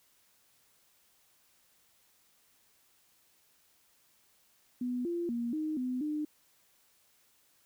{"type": "tone with pitch steps", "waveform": "sine", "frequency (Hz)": [247.4, 344, 236.4, 309.8, 252.8, 301.9], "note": ["B3", "F4", "A#3", "D#4", "B3", "D4"], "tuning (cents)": [3, -26, 24, -7, 41, 48], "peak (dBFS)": -31, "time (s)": [4.81, 6.25], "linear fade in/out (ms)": 5, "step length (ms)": 240, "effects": ["white hiss -68 dBFS RMS until 7.65 s"]}